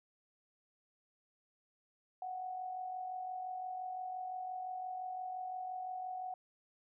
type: tone with amplitude modulation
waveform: sine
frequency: 740 Hz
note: F#5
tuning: in tune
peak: -37 dBFS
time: 2.22-6.34 s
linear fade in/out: 2 ms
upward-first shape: sine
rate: 45.8 Hz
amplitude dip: 45%
effects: none